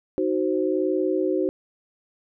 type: chord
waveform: sine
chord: C diminished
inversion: first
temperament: equal with one note detuned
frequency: 311.1 / 372.1 / 523.3 Hz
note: Eb4 / Gb4 / C5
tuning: 0 / +10 / 0 cents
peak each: -25 / -23 / -27 dBFS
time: 0.18-1.49 s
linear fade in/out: 0 ms
effects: none